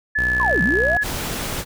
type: tone with pitch glide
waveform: sine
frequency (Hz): 1725 to 1692.4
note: A6 to G#6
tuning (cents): -35 to +32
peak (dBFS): -17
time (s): 0.15-1.04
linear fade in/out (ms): 10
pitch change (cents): -33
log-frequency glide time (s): 0.67-0.85
type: tone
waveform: sawtooth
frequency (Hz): 61.74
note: B1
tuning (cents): 0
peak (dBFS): -22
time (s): 0.18-0.97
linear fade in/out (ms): 0
type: linear two-way sweep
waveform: sine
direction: down then up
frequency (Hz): 1100 to 151.3 to 736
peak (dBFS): -19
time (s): 0.4-0.97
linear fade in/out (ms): 0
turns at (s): 0.62
type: noise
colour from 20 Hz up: pink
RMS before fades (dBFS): -26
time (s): 1.01-1.65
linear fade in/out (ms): 50
effects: none